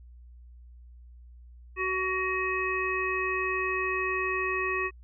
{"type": "harmonic tone with a mistuned harmonic", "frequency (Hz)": 374.4, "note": "F#4", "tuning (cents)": 20, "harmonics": [1, 3, 5, 7], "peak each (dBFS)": [-32, -32, -32, -32], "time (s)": [1.76, 4.91], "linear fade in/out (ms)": 50, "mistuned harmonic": 7, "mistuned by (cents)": -47, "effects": ["added 60 Hz sine -47 dBFS peak until 5.03 s"]}